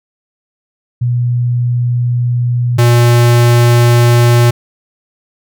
sine / square tone pair in turn, 121.7 / 119.68 Hz, B2 / A#2, -25 / +46 cents, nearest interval unison, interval 29 cents, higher first, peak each -10 / -6 dBFS, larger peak second, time 1.01-2.78 / 2.78-4.51 s, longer first, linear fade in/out 10 ms, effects none

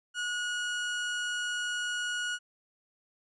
30% pulse tone, 1453 Hz, F#6, 32 cents flat, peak -28 dBFS, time 0.14-2.39 s, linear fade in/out 50 ms, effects resampled to 24000 Hz

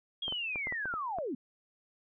sine linear sweep, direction down, 3322 to 220 Hz, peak -33 dBFS, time 0.22-1.35 s, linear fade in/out 5 ms
clicks, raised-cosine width 1 ms, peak -27 dBFS, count 8, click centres 0.281 / 0.324 / 0.558 / 0.671 / 0.724 / 0.856 / 0.939 / 1.186 s
effects none

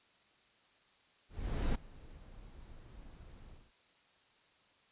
brown noise with ADSR envelope, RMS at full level -30 dBFS, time 1.29-3.72 s, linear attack 460 ms, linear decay 8 ms, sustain -23 dB, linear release 220 ms, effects white hiss -68 dBFS RMS until 4.91 s + resampled to 8000 Hz

